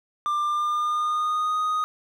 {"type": "tone with pitch glide", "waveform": "triangle", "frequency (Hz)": [1190, 1244.8], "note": ["D6", "D#6"], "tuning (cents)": [22, 0], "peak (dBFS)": -20, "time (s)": [0.26, 1.84], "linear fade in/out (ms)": 0, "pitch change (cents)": 78, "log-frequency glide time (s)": [0.42, 1.57], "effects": []}